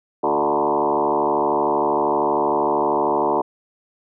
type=tone with frequency modulation; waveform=sine; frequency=659.3 Hz; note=E5; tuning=in tune; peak=-16 dBFS; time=0.23-3.42 s; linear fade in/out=10 ms; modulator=72.9 Hz; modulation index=4.9; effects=none